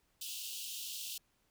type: high-pass noise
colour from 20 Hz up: pink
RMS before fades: -43 dBFS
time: 0.21-1.18 s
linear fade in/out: 5 ms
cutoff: 2700 Hz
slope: 96 dB/octave
effects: pink hiss -75 dBFS RMS until 1.5 s